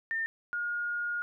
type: tone pair in turn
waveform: sine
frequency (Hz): 1808 / 1428.4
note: A6 / F6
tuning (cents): +47 / +39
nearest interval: major third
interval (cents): 408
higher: first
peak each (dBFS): -29 / -30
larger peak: first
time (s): 0.11-0.26 / 0.53-1.22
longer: second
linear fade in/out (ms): 0
effects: none

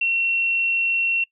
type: tone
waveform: sine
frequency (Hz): 2723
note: F7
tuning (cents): -44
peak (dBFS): -18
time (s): 0.01-1.24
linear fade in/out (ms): 5
effects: noise-tail reverb RT60 0.1 s tail -21 dB re dry

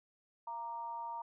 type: tone with amplitude modulation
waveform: sine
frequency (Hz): 932.3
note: A#5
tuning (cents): 0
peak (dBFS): -36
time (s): 0.47-1.22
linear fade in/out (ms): 5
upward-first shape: sine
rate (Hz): 248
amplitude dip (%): 65
effects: none

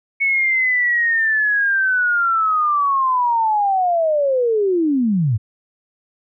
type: linear sweep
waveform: sine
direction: down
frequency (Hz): 2217 to 98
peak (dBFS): -14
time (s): 0.2-5.38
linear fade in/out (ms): 20
effects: none

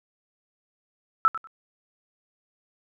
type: tone with echo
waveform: sine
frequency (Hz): 1318.5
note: E6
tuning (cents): 0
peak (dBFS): -14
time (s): 1.25-1.28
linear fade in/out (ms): 0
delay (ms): 96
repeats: 2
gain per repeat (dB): -14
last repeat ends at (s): 1.472
effects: none

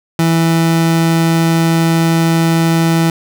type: tone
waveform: 30% pulse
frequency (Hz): 164.81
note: E3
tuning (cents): 0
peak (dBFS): -7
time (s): 0.19-3.1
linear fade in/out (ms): 2
effects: none

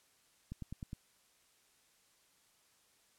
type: click train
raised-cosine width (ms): 5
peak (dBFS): -30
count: 5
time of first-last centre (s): 0.52-0.931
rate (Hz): 9.73
effects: white hiss -70 dBFS RMS until 3.18 s + low-pass 11000 Hz 12 dB/octave

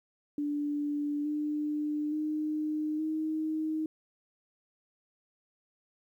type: tone with pitch steps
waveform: sine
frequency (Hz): 292.2 / 299 / 306 / 313.2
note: D4 / D4 / D#4 / D#4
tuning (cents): -9 / +31 / -29 / +11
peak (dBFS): -29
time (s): 0.38-3.86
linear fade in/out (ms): 2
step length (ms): 870
effects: 11-bit

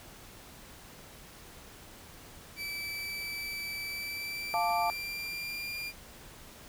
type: tone with pitch glide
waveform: 30% pulse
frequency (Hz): 2314 to 2397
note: D7 to D7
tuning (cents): -26 to +35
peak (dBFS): -33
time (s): 2.56-5.93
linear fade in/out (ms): 50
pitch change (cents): +61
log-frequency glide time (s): 3.87-5.76
type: chord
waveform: sine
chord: D minor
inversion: first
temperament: equal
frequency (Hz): 698.5 / 880 / 1174.7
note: F5 / A5 / D6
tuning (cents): 0 / 0 / 0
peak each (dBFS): -30 / -30 / -35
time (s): 4.54-4.9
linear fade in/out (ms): 0
effects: pink hiss -51 dBFS RMS until 6.68 s

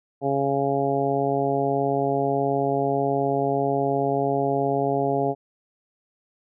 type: harmonic tone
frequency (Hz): 138.59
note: C#3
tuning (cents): 0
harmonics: 1 / 2 / 3 / 4 / 5 / 6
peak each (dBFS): -30 / -28 / -25 / -29 / -25 / -31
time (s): 0.21-5.35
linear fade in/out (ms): 50
effects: none

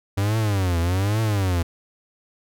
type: tone with vibrato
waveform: 45% pulse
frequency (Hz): 96.6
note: G2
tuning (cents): -25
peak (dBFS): -19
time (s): 0.17-1.63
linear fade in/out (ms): 10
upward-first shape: triangle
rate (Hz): 1.2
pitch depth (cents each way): 270
effects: none

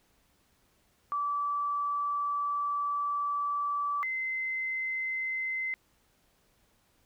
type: tone pair in turn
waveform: sine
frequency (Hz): 1157 / 2062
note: D6 / C7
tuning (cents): -26 / -26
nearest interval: minor seventh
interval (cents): 1000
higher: second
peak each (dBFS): -28 / -30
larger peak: first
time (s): 1.12-4.03 / 4.03-5.74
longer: first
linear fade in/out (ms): 0
effects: pink hiss -69 dBFS RMS until 7.05 s

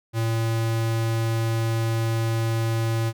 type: tone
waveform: square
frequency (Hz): 113.6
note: A#2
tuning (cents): -44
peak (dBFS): -22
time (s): 0.13-3.13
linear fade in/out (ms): 50
effects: none

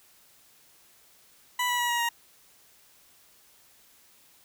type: tone with pitch steps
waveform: 20% pulse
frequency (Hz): 987.8 / 975.9 / 964.1 / 952.5 / 941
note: B5 / B5 / B5 / A#5 / A#5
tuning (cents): 0 / -21 / -42 / +37 / +16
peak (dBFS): -20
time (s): 1.59-2.09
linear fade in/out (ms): 5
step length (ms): 100
effects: white hiss -59 dBFS RMS until 4.44 s

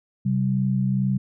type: tone pair together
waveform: sine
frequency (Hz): 131.1 / 193.4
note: C3 / G3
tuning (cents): +4 / -23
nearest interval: perfect fifth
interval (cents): 673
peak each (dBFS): -22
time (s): 0.25-1.18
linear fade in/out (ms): 10
effects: none

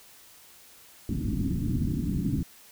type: low-pass noise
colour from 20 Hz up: white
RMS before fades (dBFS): -28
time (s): 1.09-2.43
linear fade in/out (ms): 2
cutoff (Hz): 290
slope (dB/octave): 48
effects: white hiss -53 dBFS RMS until 2.71 s

